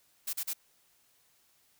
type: noise bursts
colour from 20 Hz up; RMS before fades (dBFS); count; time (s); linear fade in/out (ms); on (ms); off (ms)
blue; -34; 3; 0.27-0.535; 10; 63; 38
effects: white hiss -68 dBFS RMS until 1.79 s